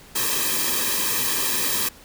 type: noise with comb filter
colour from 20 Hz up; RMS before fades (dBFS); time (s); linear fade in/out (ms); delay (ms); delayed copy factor
white; -23; 0.15-1.89; 10; 1.4; -0.95
effects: pink hiss -47 dBFS RMS until 2.04 s